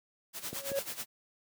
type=noise with tremolo; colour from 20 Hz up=white; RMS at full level=-37 dBFS; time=0.33-1.06 s; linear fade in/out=50 ms; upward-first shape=sine; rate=9.2 Hz; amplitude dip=80%
type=tone with exponential growth; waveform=triangle; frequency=552 Hz; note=C#5; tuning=7 cents flat; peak=-25 dBFS; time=0.44-0.79 s; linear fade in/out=0 ms; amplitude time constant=75 ms
type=clicks; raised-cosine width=2 ms; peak=-26 dBFS; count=2; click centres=0.53 / 0.717 s
effects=high-pass 100 Hz 12 dB/octave